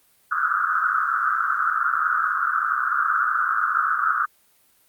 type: band-pass noise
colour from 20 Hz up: pink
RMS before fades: -22 dBFS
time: 0.31-4.26 s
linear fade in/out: 10 ms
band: 1200 to 1500 Hz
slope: 96 dB/octave
effects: white hiss -60 dBFS RMS until 4.88 s + Opus 32 kbps